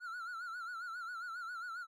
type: tone with vibrato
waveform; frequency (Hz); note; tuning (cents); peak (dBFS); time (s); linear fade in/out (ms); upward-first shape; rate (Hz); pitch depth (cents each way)
triangle; 1396.9; F6; 0; -39; 0-1.87; 50; sine; 7.4; 100
effects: none